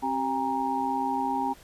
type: tone cluster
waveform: sine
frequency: 266.9 / 389 / 809 / 936 Hz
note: C4 / G4 / G#5 / A#5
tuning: +35 / -13 / -46 / +7 cents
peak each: -31 / -38 / -29 / -29 dBFS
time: 0.02-1.54 s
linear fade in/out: 20 ms
effects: pink hiss -53 dBFS RMS until 1.63 s + resampled to 32000 Hz